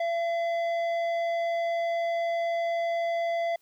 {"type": "tone with tanh clipping", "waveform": "sine", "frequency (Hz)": 677, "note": "E5", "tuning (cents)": 46, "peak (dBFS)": -27, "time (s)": [0, 3.56], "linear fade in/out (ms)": 5, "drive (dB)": 10, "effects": ["white hiss -68 dBFS RMS until 3.61 s"]}